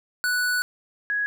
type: tone pair in turn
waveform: square / sine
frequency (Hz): 1480 / 1667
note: F#6 / G#6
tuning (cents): 0 / +6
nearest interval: major second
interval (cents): 206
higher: second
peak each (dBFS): -22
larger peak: neither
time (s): 0.24-0.62 / 1.1-1.26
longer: first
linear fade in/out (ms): 0
effects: none